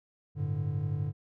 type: chord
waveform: triangle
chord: G suspended second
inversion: none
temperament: equal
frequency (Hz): 98 / 110 / 146.83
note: G2 / A2 / D3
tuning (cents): 0 / 0 / 0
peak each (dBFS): -32 / -33 / -30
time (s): 0.35-1.13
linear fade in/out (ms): 50
effects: none